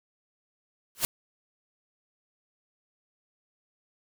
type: noise with exponential growth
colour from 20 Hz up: white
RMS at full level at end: -21 dBFS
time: 0.95-1.05 s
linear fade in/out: 0 ms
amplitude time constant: 20 ms
effects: none